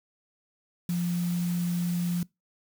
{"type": "tone in noise", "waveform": "sine", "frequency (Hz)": 174.61, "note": "F3", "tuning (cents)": 0, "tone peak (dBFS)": -25, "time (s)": [0.89, 2.23], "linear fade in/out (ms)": 2, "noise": "white", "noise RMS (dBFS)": -43, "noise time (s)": [0.89, 2.23], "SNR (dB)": 15, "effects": ["noise-tail reverb RT60 0.2 s tail -23 dB re dry"]}